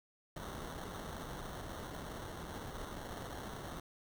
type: noise with sample-and-hold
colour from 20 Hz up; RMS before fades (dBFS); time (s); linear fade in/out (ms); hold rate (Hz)
pink; -45; 0.36-3.8; 5; 2450
effects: none